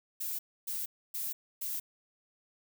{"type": "noise bursts", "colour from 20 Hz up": "violet", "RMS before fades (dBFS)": -36, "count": 4, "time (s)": [0.2, 1.8], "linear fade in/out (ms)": 10, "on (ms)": 190, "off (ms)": 280, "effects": []}